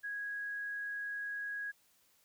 sine tone, 1655 Hz, G#6, 6 cents flat, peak -37 dBFS, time 0.03-1.72 s, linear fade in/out 20 ms, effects white hiss -70 dBFS RMS until 2.24 s

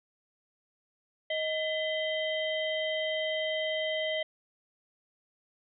harmonic tone with a mistuned harmonic, 627 Hz, D#5, 13 cents sharp, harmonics 1 / 3 / 5 / 6, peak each -31 / -35 / -35 / -49 dBFS, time 1.3-4.23 s, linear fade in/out 5 ms, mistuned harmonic 3, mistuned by +120 cents, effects none

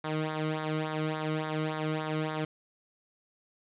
sawtooth tone with flanger, 155.56 Hz, D#3, in tune, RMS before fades -32 dBFS, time 0.04-2.45 s, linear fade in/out 5 ms, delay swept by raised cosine 0.35 to 1.2 ms, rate 3.5 Hz, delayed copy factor -0.75, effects resampled to 8000 Hz + 10-bit

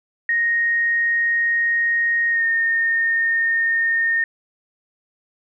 sine tone with pitch glide, 1865 to 1834 Hz, A#6 to A#6, 0 to -29 cents, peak -16 dBFS, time 0.29-4.24 s, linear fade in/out 2 ms, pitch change -29 cents, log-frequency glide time 2.3-2.44 s, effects none

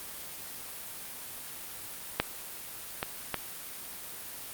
clicks, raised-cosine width 0.3 ms, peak -7 / -14 / -12 dBFS, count 3, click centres 2.2 / 3.029 / 3.343 s, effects white hiss -42 dBFS RMS until 4.53 s + Opus 32 kbps

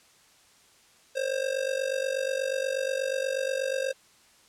square tone with amplitude modulation, 532 Hz, C5, 29 cents sharp, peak -24 dBFS, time 1.15-3.93 s, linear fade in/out 20 ms, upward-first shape sine, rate 48.3 Hz, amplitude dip 80%, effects white hiss -59 dBFS RMS until 4.48 s + low-pass 9000 Hz 12 dB/octave

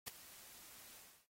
white noise with ADSR envelope, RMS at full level -41 dBFS, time 0.06-1.27 s, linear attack 21 ms, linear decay 3 ms, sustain -17 dB, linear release 300 ms, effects noise-tail reverb RT60 0.1 s tail -18 dB re dry + AAC 48 kbps

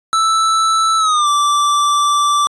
square tone with pitch glide, 1318.5 to 1167.9 Hz, E6 to D6, 0 to -10 cents, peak -12 dBFS, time 0.13-2.47 s, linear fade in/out 0 ms, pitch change -210 cents, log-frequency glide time 0.98-1.28 s, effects resampled to 22050 Hz

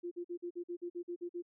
sine tone bursts, 349.2 Hz, F4, in tune, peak -37 dBFS, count 11, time 0.03-1.424 s, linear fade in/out 20 ms, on 84 ms, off 47 ms, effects none

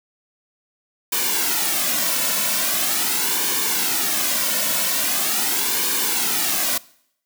white noise with flanger, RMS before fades -21 dBFS, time 1.12-6.78 s, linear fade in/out 5 ms, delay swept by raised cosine 1.5 to 2.5 ms, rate 0.42 Hz, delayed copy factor -0.65, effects noise-tail reverb RT60 0.7 s tail -22 dB re dry + high-pass 200 Hz 12 dB/octave

